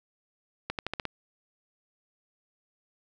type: accelerating click train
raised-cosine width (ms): 0.3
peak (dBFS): -15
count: 6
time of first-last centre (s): 0.7-1.053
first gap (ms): 88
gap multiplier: 0.89
effects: none